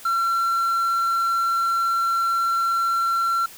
triangle tone, 1359 Hz, F6, 48 cents flat, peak -17 dBFS, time 0.05-3.46 s, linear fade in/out 5 ms, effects white hiss -43 dBFS RMS until 3.57 s

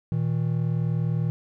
triangle tone pair together, 119.5 / 159.51 Hz, A#2 / D#3, +43 / +43 cents, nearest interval perfect fourth, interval 500 cents, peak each -23 dBFS, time 0.12-1.3 s, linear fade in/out 0 ms, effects none

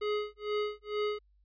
square tone with tremolo, 419.3 Hz, G#4, 17 cents sharp, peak -29 dBFS, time 0.01-1.19 s, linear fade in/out 10 ms, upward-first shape sine, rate 2.2 Hz, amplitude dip 100%, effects added 50 Hz sine -63 dBFS peak until 1.44 s + resampled to 11025 Hz

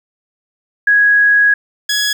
sine / 15% pulse tone pair in turn, 1661.2 / 1676.6 Hz, G#6 / G#6, 0 / +16 cents, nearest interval unison, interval 16 cents, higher second, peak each -7 dBFS, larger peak neither, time 0.87-1.54 / 1.89-2.13 s, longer first, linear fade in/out 5 ms, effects 8-bit

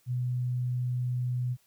sine tone, 124.4 Hz, B2, 13 cents sharp, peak -27 dBFS, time 0.06-1.57 s, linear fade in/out 50 ms, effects white hiss -67 dBFS RMS until 1.66 s

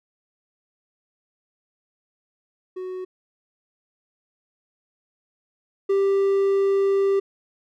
triangle tone pair in turn, 370 / 393.2 Hz, F#4 / G4, 0 / +5 cents, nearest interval minor second, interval 105 cents, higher second, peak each -27 / -15 dBFS, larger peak second, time 2.76-3.05 / 5.89-7.2 s, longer second, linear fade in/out 10 ms, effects none

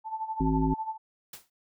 sine tone with tremolo, 880 Hz, A5, in tune, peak -28 dBFS, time 0.04-0.98 s, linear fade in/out 50 ms, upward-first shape sine, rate 12 Hz, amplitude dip 75%
harmonic tone, 53.4 Hz, G#1, 49 cents sharp, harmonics 1 / 3 / 5 / 7, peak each -29 / -29 / -26 / -34 dBFS, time 0.4-0.74 s, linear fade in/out 5 ms
white noise with exponential decay, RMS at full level -39 dBFS, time 1.33-1.5 s, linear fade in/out 5 ms, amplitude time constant 35 ms
effects none

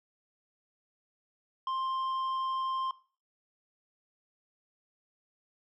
triangle tone with hard clipping, 1052 Hz, C6, 9 cents sharp, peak -32 dBFS, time 1.67-2.91 s, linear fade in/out 2 ms, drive 10 dB, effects noise-tail reverb RT60 0.4 s tail -18 dB re dry + low-pass 5000 Hz 12 dB/octave

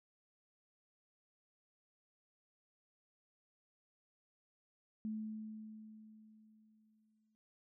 sine tone with exponential decay, 216.9 Hz, A3, 25 cents flat, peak -37 dBFS, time 5.05-7.35 s, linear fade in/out 0 ms, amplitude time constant 500 ms, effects none

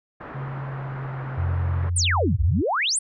white low-pass noise, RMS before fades -38 dBFS, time 0.2-1.9 s, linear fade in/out 10 ms, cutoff 1500 Hz, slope 24 dB/octave
sine tone with pitch glide, 136 to 131.82 Hz, C#3 to C3, -33 to +13 cents, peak -29 dBFS, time 0.34-1.88 s, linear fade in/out 10 ms, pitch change -54 cents, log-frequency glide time 0.55-1.48 s
sine tone, 87.9 Hz, F2, 12 cents sharp, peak -21 dBFS, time 1.37-2.62 s, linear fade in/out 20 ms
sine exponential two-way sweep, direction down then up, 9990 to 54.5 to 9990 Hz, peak -20 dBFS, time 1.96-2.99 s, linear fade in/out 5 ms, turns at 2.42 s
effects none

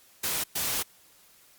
white noise bursts at uneven times, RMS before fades -29 dBFS, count 2, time 0.23-0.44 / 0.55-0.83 s, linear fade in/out 10 ms, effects white hiss -58 dBFS RMS until 1.58 s + Opus 48 kbps

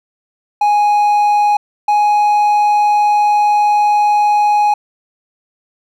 triangle tone pair in turn, 830 / 833.2 Hz, G#5 / G#5, -1 / +5 cents, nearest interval unison, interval 6 cents, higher second, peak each -7 dBFS, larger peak neither, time 0.61-1.57 / 1.88-4.74 s, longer second, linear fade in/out 5 ms, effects none

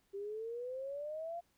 sine exponential sweep, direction up, 391.3 to 698.5 Hz, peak -39 dBFS, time 0.13-1.41 s, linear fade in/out 20 ms, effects pink hiss -75 dBFS RMS until 1.57 s

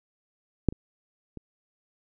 clicks, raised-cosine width 3 ms, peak -7 / -26 / -26 dBFS, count 3, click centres 0.687 / 0.725 / 1.373 s, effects none

